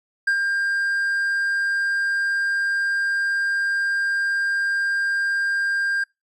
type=tone with ADSR envelope; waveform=triangle; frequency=1599 Hz; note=G6; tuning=34 cents sharp; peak=-14 dBFS; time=0.27-6.04 s; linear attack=7 ms; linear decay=80 ms; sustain=-4 dB; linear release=7 ms; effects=noise-tail reverb RT60 0.2 s tail -24 dB re dry + resampled to 24000 Hz